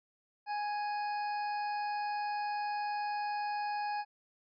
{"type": "harmonic tone with a mistuned harmonic", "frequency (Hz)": 830.6, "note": "G#5", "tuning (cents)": 0, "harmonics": [1, 2, 3, 5, 6], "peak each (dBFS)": [-33, -44, -48, -53, -53], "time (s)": [0.46, 4.05], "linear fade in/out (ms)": 50, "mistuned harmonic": 5, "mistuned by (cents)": 74, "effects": []}